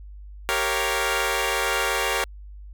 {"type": "chord", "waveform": "10% pulse", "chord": "G half-diminished seventh", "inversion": "none", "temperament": "equal", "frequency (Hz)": [392, 466.2, 554.4, 698.5], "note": ["G4", "Bb4", "Db5", "F5"], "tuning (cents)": [0, 0, 0, 0], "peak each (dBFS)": [-19, -18, -19, -23], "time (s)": [0.49, 2.24], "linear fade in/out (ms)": 0, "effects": ["added 50 Hz sine -38 dBFS peak until 2.73 s"]}